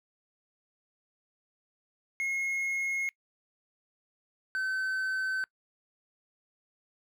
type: tone pair in turn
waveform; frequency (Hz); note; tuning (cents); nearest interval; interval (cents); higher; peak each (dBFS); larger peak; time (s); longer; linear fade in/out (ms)
triangle; 2161 / 1531.5; C#7 / G6; -45 / -41; tritone; 596; first; -27; neither; 2.2-3.09 / 4.55-5.44; neither; 0
effects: noise-tail reverb RT60 0.1 s tail -24 dB re dry